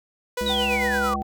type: tone with tremolo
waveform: sawtooth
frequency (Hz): 492.3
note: B4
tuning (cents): -6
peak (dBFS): -20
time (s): 0.37-1.14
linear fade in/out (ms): 5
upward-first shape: sine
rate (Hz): 9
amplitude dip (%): 40
type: harmonic tone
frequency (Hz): 69.3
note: C#2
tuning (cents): 0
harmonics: 1 / 3 / 5 / 7 / 9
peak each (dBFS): -33 / -29 / -37 / -40 / -43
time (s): 0.41-1.22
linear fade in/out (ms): 0
type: exponential sweep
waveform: sine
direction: down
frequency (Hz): 3951 to 1108.7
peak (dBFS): -23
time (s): 0.46-1.16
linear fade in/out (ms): 5
type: tone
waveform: sine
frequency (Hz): 768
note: G5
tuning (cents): -36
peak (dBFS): -28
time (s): 0.49-1.23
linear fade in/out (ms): 10
effects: none